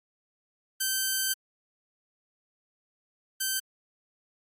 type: tone pair in turn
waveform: 5% pulse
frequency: 1549 / 1549 Hz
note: G6 / G6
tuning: -21 / -21 cents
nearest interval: unison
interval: 0 cents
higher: neither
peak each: -15 / -16 dBFS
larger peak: first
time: 0.8-1.34 / 3.4-3.6 s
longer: first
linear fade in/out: 10 ms
effects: AAC 48 kbps